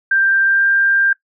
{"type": "tone with pitch glide", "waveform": "sine", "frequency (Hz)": [1579, 1590], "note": ["G6", "G6"], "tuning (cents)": [12, 24], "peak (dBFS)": -11, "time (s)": [0.11, 1.13], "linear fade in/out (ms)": 5, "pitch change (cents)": 12, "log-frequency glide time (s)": [0.44, 0.64], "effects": ["noise-tail reverb RT60 0.1 s tail -19 dB re dry"]}